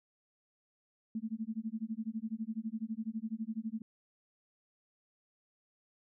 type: tone with tremolo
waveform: sine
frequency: 221.7 Hz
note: A3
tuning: 13 cents sharp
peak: -32 dBFS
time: 1.15-3.82 s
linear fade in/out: 2 ms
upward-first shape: sine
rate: 12 Hz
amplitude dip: 100%
effects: none